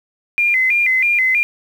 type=tone with vibrato; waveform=sine; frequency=2217 Hz; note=C#7; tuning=in tune; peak=-12 dBFS; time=0.38-1.43 s; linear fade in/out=0 ms; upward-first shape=square; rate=3.1 Hz; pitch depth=140 cents each way; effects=7-bit